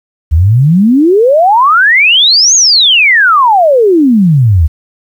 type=exponential two-way sweep; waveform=sine; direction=up then down; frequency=72.6 to 6750 to 72.6 Hz; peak=-3 dBFS; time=0.31-4.68 s; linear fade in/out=20 ms; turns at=2.55 s; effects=7-bit